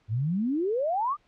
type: exponential sweep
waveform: sine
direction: up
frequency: 100.7 to 1244.5 Hz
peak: -24 dBFS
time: 0.08-1.17 s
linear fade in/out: 50 ms
effects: pink hiss -66 dBFS RMS until 1.27 s + low-pass 4000 Hz 12 dB/octave